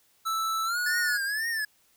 square tone with pitch glide, 1318.5 to 1454.5 Hz, E6 to F#6, 0 to -30 cents, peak -27 dBFS, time 0.25-1.18 s, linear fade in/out 20 ms, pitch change +170 cents, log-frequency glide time 0.65-0.78 s
square tone with vibrato, 1722 Hz, A6, 38 cents flat, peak -28 dBFS, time 0.86-1.65 s, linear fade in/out 5 ms, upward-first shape triangle, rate 2 Hz, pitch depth 150 cents each way
effects white hiss -65 dBFS RMS until 1.96 s

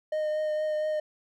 triangle tone with vibrato, 614 Hz, D#5, 23 cents flat, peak -24 dBFS, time 0.12-1 s, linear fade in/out 5 ms, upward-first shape triangle, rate 4.3 Hz, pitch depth 16 cents each way, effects none

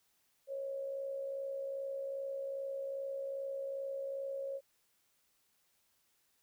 sine tone with amplitude modulation, 547 Hz, C#5, 23 cents flat, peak -35 dBFS, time 0.47-4.61 s, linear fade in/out 50 ms, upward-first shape sine, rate 62.5 Hz, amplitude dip 45%, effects white hiss -75 dBFS RMS until 6.42 s

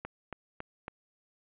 click train, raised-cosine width 0.5 ms, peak -23 dBFS, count 4, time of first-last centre 0.05-0.881 s, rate 3.61 Hz, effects resampled to 8000 Hz + 10-bit

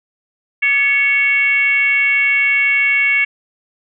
sine tone with frequency modulation, 2217 Hz, C#7, in tune, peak -11 dBFS, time 0.62-3.25 s, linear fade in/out 10 ms, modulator 513 Hz, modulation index 0.68, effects none

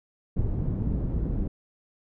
pink low-pass noise, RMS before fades -27 dBFS, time 0.36-1.48 s, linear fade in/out 10 ms, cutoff 230 Hz, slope 12 dB/octave, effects none

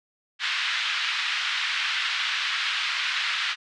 white band-pass noise, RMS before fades -27 dBFS, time 0.39-3.56 s, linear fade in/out 50 ms, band 1300 to 3700 Hz, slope 24 dB/octave, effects resampled to 22050 Hz

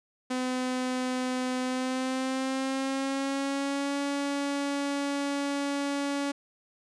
sawtooth tone with pitch glide, 254.4 to 282.3 Hz, C4 to C#4, -48 to +32 cents, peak -24 dBFS, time 0.3-6.32 s, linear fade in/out 10 ms, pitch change +180 cents, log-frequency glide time 1.61-3.99 s, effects resampled to 22050 Hz

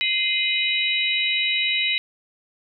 sine tone cluster, 2086 / 2494 / 2970 / 3839 Hz, C7 / D#7 / F#7 / B7, -6 / +3 / +6 / -50 cents, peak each -25 dBFS, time 0.01-1.98 s, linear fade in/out 0 ms, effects none

